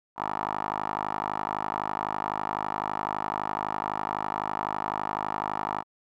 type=tone with band-pass filter; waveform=10% pulse; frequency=51.91 Hz; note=G#1; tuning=in tune; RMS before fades=-31 dBFS; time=0.16-5.84 s; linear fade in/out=50 ms; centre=1000 Hz; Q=6.5; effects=none